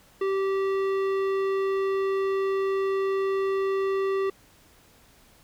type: tone with tanh clipping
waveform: triangle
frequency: 388.3 Hz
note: G4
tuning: 16 cents flat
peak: -25 dBFS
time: 0.21-4.3 s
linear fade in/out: 5 ms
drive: 18 dB
effects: pink hiss -57 dBFS RMS until 5.43 s